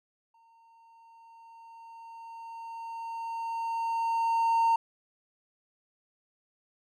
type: tone with exponential growth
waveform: triangle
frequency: 916 Hz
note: A#5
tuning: 31 cents flat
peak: -18 dBFS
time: 0.34-4.76 s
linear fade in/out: 5 ms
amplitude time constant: 960 ms
effects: tanh soft clip ceiling -15 dBFS